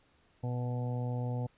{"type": "harmonic tone with a mistuned harmonic", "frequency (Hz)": 123.47, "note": "B2", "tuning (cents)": 0, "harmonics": [1, 2, 3, 4, 5, 6, 7], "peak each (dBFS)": [-32, -41, -53, -43, -49, -48, -49], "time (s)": [0.43, 1.47], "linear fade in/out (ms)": 10, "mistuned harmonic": 1, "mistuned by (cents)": -22, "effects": ["pink hiss -68 dBFS RMS until 1.57 s", "resampled to 8000 Hz"]}